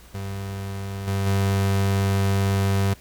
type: tone with level steps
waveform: 35% pulse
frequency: 98 Hz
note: G2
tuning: in tune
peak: -27 / -20 / -17 dBFS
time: 0.14-2.94 s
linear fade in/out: 10 ms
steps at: 1.07 / 1.26 s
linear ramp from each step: 10 ms
effects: added 60 Hz sine -47 dBFS peak until 3 s + pink hiss -50 dBFS RMS until 3 s